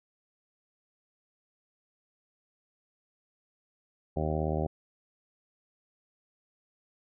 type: harmonic tone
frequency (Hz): 77.78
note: D#2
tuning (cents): 0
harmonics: 1 / 2 / 3 / 4 / 5 / 6 / 7 / 8 / 9 / 10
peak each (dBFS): -33 / -33 / -38 / -39 / -36 / -43 / -37 / -39 / -39 / -41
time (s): 4.16-4.67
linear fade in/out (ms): 10
effects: none